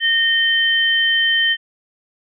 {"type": "tone pair together", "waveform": "sine", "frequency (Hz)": [1840, 3094], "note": ["A#6", "G7"], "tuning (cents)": [-23, -23], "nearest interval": "major sixth", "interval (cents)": 900, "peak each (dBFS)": -16, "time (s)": [0, 1.57], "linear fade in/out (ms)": 50, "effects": []}